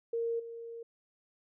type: tone with level steps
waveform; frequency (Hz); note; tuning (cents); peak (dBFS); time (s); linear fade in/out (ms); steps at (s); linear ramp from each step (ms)
sine; 463; A#4; -12; -30 / -41; 0.13-0.83; 5; 0.39; 10
effects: none